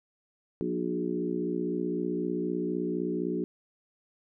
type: harmonic tone with a mistuned harmonic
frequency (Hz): 59.8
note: A#1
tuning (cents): +45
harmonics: 3 / 4 / 5 / 6 / 7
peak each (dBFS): -35 / -36 / -33 / -33 / -36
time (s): 0.61-3.44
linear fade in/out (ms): 0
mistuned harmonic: 6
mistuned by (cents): +20
effects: none